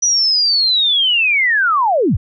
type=linear sweep; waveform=sine; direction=down; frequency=5920 to 49 Hz; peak=-11 dBFS; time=0.02-2.17 s; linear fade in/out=10 ms; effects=none